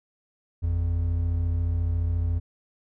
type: tone pair together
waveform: triangle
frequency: 51.1 / 85.4 Hz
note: G#1 / F2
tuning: -27 / -38 cents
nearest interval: major sixth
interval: 889 cents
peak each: -28 / -21 dBFS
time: 0.62-2.4 s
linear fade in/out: 20 ms
effects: none